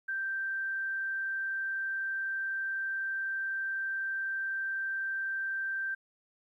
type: tone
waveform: sine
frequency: 1568 Hz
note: G6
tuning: in tune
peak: -31 dBFS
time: 0.08-5.95 s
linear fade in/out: 10 ms
effects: 12-bit